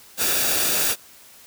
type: noise with comb filter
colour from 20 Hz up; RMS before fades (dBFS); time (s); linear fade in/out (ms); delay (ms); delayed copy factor
white; -21; 0.17-0.96; 50; 0.96; -0.5
effects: white hiss -48 dBFS RMS until 1.46 s